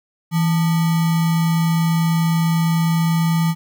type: tone with sample-and-hold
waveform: sine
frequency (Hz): 164.6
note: E3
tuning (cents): -2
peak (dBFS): -14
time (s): 0.31-3.55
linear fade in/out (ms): 50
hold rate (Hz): 1050
effects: none